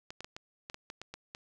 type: clicks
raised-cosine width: 0.2 ms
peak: -25 dBFS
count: 10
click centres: 0.105 / 0.206 / 0.245 / 0.365 / 0.699 / 0.744 / 0.901 / 1.016 / 1.14 / 1.349 s
effects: none